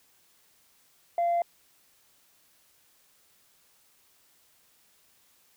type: tone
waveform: sine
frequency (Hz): 689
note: F5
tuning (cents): -24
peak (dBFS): -21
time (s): 1.18-1.42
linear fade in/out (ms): 2
effects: tanh soft clip ceiling -21 dBFS + white hiss -64 dBFS RMS until 5.56 s